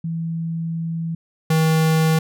sine / square tone pair in turn, 164.81 / 159.47 Hz, E3 / D#3, 0 / +43 cents, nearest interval minor second, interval 57 cents, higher first, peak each -22 / -15 dBFS, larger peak second, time 0.04-1.15 / 1.5-2.19 s, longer first, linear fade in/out 5 ms, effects none

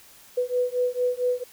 sine beating tone pair, 493.6 / 498 Hz, B4 / B4, -1 / +14 cents, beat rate 4.4 Hz, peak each -25 dBFS, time 0.37-1.44 s, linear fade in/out 10 ms, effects white hiss -51 dBFS RMS until 1.52 s

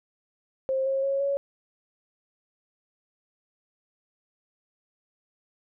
sine tone with pitch steps, 530 / 539.3 / 548.7 / 558.3 Hz, C5 / C#5 / C#5 / C#5, +22 / -48 / -18 / +12 cents, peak -23 dBFS, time 0.69-1.37 s, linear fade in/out 0 ms, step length 170 ms, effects none

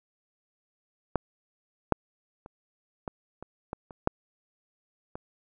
clicks, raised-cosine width 1 ms, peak -10 / -6 / -30 / -19 / -26 / -19 / -29 / -8 / -23 dBFS, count 9, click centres 1.157 / 1.923 / 2.461 / 3.078 / 3.426 / 3.731 / 3.908 / 4.074 / 5.155 s, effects none

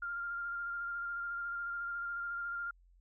sine tone with vibrato, 1396.9 Hz, F6, in tune, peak -36 dBFS, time 0.02-2.71 s, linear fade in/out 5 ms, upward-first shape square, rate 14 Hz, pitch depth 13 cents each way, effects added 44 Hz sine -61 dBFS peak until 3 s

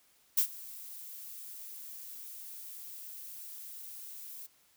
violet noise with ADSR envelope, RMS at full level -24 dBFS, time 0.37-4.47 s, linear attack 11 ms, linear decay 86 ms, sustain -22 dB, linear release 15 ms, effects white hiss -67 dBFS RMS until 4.76 s

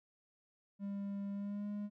triangle tone with pitch glide, 199.7 to 206.1 Hz, G3 to G#3, +32 to -13 cents, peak -36 dBFS, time 0.79-1.9 s, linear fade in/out 50 ms, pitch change +55 cents, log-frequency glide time 1.32-1.67 s, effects none

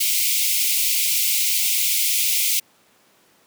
white high-pass noise, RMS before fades -20 dBFS, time 0-2.6 s, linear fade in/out 10 ms, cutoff 2100 Hz, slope 96 dB/octave, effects pink hiss -57 dBFS RMS until 3.46 s + high-pass 200 Hz 12 dB/octave

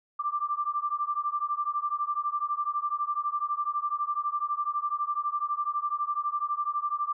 sine beating tone pair, 1174.7 / 1186.7 Hz, D6 / D6, 0 / +18 cents, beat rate 12 Hz, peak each -30 dBFS, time 0.19-7.13 s, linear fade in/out 10 ms, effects none

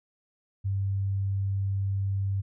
sine tone, 98 Hz, G2, in tune, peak -25 dBFS, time 0.64-2.42 s, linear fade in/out 20 ms, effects none

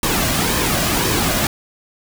pink noise with flanger, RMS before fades -18 dBFS, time 0.03-1.47 s, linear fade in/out 2 ms, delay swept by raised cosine 1.4 to 2.29 ms, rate 1.9 Hz, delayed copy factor -0.5, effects none

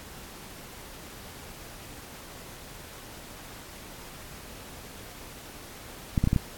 clicks, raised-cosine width 5 ms, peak -10 dBFS, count 5, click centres 6.178 / 6.24 / 6.274 / 6.331 / 6.362 s, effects pink hiss -45 dBFS RMS until 6.57 s + AAC 64 kbps

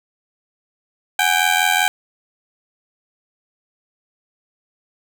15% pulse ring-modulated tone, 784 Hz, G5, in tune, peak -5 dBFS, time 1.19-1.88 s, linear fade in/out 0 ms, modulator 42.6 Hz, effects none

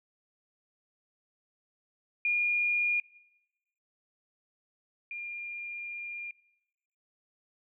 sine tone pair in turn, 2425 / 2405 Hz, D#7 / D7, -45 / +41 cents, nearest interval unison, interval 14 cents, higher first, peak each -25 / -36 dBFS, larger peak first, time 2.25-3 / 5.11-6.31 s, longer second, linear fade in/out 2 ms, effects noise-tail reverb RT60 1.0 s tail -22 dB re dry

